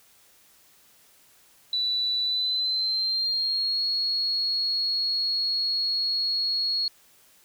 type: tone with pitch glide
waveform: sine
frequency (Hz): 3963 to 4322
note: B7 to C#8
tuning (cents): +5 to -45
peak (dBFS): -23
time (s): 1.73-6.88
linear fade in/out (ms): 2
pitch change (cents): +150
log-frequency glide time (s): 2.22-3.82
effects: white hiss -58 dBFS RMS until 7.44 s